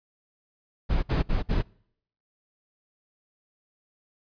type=noise bursts; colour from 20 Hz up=brown; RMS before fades=-23 dBFS; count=4; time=0.89-1.627 s; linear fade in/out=20 ms; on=140 ms; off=59 ms; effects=noise-tail reverb RT60 0.7 s tail -26 dB re dry + resampled to 11025 Hz